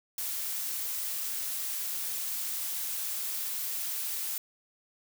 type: noise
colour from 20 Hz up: blue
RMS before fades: -34 dBFS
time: 0.18-4.38 s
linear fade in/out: 2 ms
effects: none